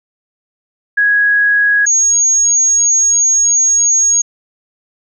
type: tone pair in turn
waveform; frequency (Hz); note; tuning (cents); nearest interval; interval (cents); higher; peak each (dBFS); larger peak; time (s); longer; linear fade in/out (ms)
sine; 1661.2 / 6599; G#6 / G#8; 0 / -12; 2 octaves; 2388; second; -8; neither; 0.97-1.86 / 1.86-4.22; second; 10
effects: none